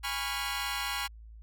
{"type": "chord", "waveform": "15% pulse", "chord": "C# dominant seventh", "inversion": "second", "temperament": "equal with one note detuned", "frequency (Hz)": [820.6, 987.8, 1108.7, 1396.9], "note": ["G#5", "B5", "C#6", "E#6"], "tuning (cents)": [-21, 0, 0, 0], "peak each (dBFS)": -31, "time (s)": [0.03, 1.08], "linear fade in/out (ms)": 20, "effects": ["added 55 Hz sine -46 dBFS peak until 1.42 s"]}